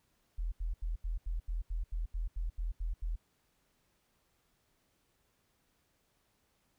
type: tone bursts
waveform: sine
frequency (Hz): 41.2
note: E1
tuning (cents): 0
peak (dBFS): -32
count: 13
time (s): 0.38-3.16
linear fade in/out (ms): 10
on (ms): 140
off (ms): 80
effects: pink hiss -75 dBFS RMS until 6.78 s